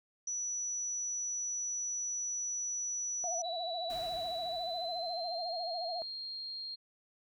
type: tone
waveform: sine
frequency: 5910 Hz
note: F#8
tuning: 3 cents flat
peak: -34 dBFS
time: 0.27-3.42 s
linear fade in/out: 5 ms
type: tone with vibrato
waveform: sine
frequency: 689 Hz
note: F5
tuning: 24 cents flat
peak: -36 dBFS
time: 3.24-6.02 s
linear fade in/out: 0 ms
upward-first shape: sine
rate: 14 Hz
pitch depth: 99 cents each way
type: tone with pitch glide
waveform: sine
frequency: 3941 to 4224 Hz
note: B7 to C8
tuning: -4 to +16 cents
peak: -39 dBFS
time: 3.43-6.76 s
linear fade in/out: 20 ms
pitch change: +120 cents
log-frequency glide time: 4.47-5.57 s
type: noise with exponential decay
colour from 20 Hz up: pink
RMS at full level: -49 dBFS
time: 3.9-6.48 s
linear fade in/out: 0 ms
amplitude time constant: 560 ms
effects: none